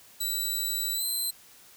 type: tone with pitch glide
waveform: 10% pulse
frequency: 3951 to 4079 Hz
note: B7 to C8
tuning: 0 to -45 cents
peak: -21 dBFS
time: 0.2-1.31 s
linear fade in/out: 10 ms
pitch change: +55 cents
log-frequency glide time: 0.94-1.05 s
effects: white hiss -54 dBFS RMS until 1.76 s